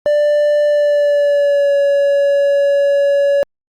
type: tone with pitch glide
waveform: triangle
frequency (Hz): 590 to 564.7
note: D5 to C#5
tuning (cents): +8 to +32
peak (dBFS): -8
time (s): 0.06-3.43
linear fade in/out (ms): 0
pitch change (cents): -76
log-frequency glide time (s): 0.66-1.75
effects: Opus 48 kbps